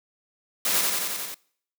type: noise with echo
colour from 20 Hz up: white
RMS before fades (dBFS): -24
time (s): 0.65-0.81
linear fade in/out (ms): 2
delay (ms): 89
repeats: 6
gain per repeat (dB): -2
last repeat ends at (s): 1.344
effects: noise-tail reverb RT60 0.6 s tail -24 dB re dry + high-pass 200 Hz 12 dB/octave